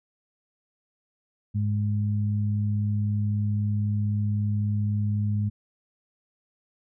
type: tone pair together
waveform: sine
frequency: 103.85 / 207.7 Hz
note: G#2 / G#3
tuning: 0 / 0 cents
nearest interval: octave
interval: 1200 cents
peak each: -23 / -30 dBFS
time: 1.54-5.5 s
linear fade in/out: 20 ms
effects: none